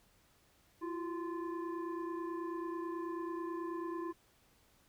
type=tone with frequency modulation; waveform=sine; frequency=335.4 Hz; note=E4; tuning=30 cents sharp; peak=-37 dBFS; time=0.81-4.13 s; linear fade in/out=20 ms; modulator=700 Hz; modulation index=0.95; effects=pink hiss -69 dBFS RMS until 4.88 s